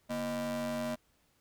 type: ring-modulated tone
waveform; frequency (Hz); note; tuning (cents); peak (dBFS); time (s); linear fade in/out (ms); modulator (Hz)
45% pulse; 191; G3; -45; -30; 0.09-0.96; 20; 428
effects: pink hiss -71 dBFS RMS until 1.4 s